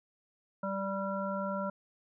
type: harmonic tone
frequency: 195.3 Hz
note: G3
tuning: 6 cents flat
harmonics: 1 / 3 / 5 / 7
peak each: -36 / -36 / -40 / -39 dBFS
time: 0.63-1.7 s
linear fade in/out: 5 ms
effects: none